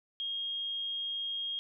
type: tone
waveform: sine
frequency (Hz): 3249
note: G#7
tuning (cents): -39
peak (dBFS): -33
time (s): 0.2-1.59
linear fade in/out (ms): 0
effects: none